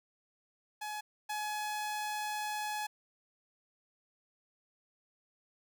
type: tone pair in turn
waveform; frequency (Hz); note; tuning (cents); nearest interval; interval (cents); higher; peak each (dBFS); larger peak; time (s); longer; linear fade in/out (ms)
sawtooth; 845 / 845; G#5 / G#5; +30 / +30; unison; 0; neither; -34 / -31; second; 0.81-1.01 / 1.29-2.87; second; 10
effects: none